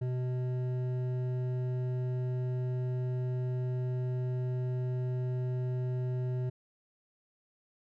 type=tone with hard clipping; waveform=triangle; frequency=126.2 Hz; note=B2; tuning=38 cents sharp; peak=-32 dBFS; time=0.01-6.5 s; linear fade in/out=10 ms; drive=13 dB; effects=none